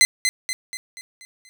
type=tone with echo; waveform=15% pulse; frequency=2053 Hz; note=C7; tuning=33 cents flat; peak=-5 dBFS; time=0.01-0.05 s; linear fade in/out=0 ms; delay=240 ms; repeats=6; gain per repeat=-6 dB; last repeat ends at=1.49 s; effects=none